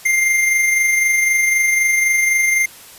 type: tone with amplitude modulation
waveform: square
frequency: 2100 Hz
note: C7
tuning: 6 cents sharp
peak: -12 dBFS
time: 0.05-2.66 s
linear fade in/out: 10 ms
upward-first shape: sine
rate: 23.9 Hz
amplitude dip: 35%
effects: white hiss -40 dBFS RMS until 2.98 s + resampled to 32000 Hz